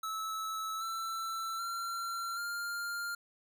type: tone with pitch steps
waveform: square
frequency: 1304 / 1335.3 / 1367.3 / 1400 Hz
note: E6 / E6 / F6 / F6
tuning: -19 / +22 / -37 / +4 cents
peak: -36 dBFS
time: 0.03-3.15 s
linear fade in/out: 5 ms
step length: 780 ms
effects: none